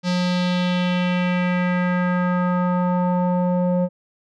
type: tone with low-pass filter sweep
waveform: square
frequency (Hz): 179.4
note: F3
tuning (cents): +47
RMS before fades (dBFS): -20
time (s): 0.03-3.89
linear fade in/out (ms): 50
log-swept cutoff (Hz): 5000 to 610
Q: 2.4
effects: none